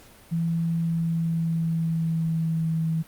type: tone with pitch glide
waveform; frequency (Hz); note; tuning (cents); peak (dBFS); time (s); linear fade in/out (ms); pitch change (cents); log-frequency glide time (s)
sine; 166.3 to 161.57; E3 to E3; +16 to -34; -22; 0.31-3.03; 20; -50; 0.74-2.81
effects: pink hiss -51 dBFS RMS until 3.07 s + Opus 48 kbps